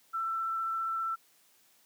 sine tone with vibrato, 1336 Hz, E6, 23 cents sharp, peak -30 dBFS, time 0.13-1.16 s, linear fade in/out 20 ms, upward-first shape sine, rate 15 Hz, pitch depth 9 cents each way, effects white hiss -65 dBFS RMS until 1.85 s + high-pass 150 Hz 12 dB/octave

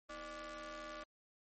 sawtooth ring-modulated tone, 281.7 Hz, C#4, 28 cents sharp, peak -39 dBFS, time 0.09-1.04 s, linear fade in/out 10 ms, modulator 884 Hz, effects MP3 32 kbps

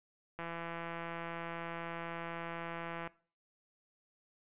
click train, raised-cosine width 0.5 ms, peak -27 dBFS, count 452, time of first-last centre 0.39-3.075 s, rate 168 Hz, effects noise-tail reverb RT60 0.4 s tail -20 dB re dry + resampled to 8000 Hz

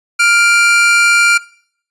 45% pulse tone pair together, 1400.5 / 2354 Hz, F6 / D7, +4 / +3 cents, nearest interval major sixth, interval 899 cents, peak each -11 dBFS, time 0.19-1.38 s, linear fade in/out 10 ms, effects noise-tail reverb RT60 0.6 s tail -21 dB re dry + resampled to 24000 Hz

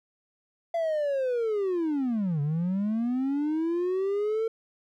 triangle linear two-way sweep, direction down then up, 681 to 140.6 to 454.6 Hz, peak -22 dBFS, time 0.74-4.48 s, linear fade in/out 5 ms, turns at 2.41 s, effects tanh soft clip ceiling -18 dBFS

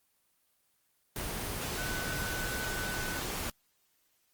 sine tone in noise, 1503 Hz, F#6, 27 cents sharp, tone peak -38 dBFS, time 1.78-3.19 s, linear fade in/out 2 ms, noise pink, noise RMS -36 dBFS, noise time 1.16-3.5 s, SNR -5 dB, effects white hiss -73 dBFS RMS until 4.33 s + Opus 24 kbps

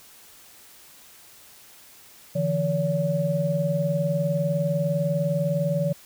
sine tone cluster, 147 / 166.9 / 570 Hz, D3 / E3 / C#5, +2 / +22 / +48 cents, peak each -27 / -25 / -25 dBFS, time 2.35-5.93 s, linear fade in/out 10 ms, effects white hiss -50 dBFS RMS until 6.05 s

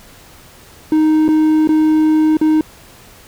triangle tone with dropouts, 311.1 Hz, D#4, in tune, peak -7 dBFS, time 0.92-2.61 s, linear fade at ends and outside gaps 2 ms, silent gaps 1.281-1.287 / 1.674-1.69 / 2.37-2.413 s, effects pink hiss -42 dBFS RMS until 3.27 s

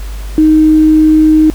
triangle tone with tanh clipping, 311.1 Hz, D#4, in tune, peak -3 dBFS, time 0.38-1.5 s, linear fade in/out 0 ms, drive 3 dB, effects added 50 Hz sine -19 dBFS peak until 1.54 s + pink hiss -34 dBFS RMS until 1.54 s

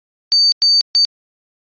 sine tone bursts at uneven times, 4589 Hz, D8, 41 cents flat, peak -8 dBFS, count 3, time 0.32-0.52 / 0.62-0.81 / 0.95-1.05 s, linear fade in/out 0 ms, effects resampled to 11025 Hz

